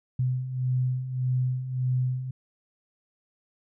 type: beating tone pair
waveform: sine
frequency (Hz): 126.1 / 127.8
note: B2 / C3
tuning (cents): +36 / -40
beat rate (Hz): 1.7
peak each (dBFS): -31 / -25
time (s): 0.19-2.31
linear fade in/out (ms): 5
effects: none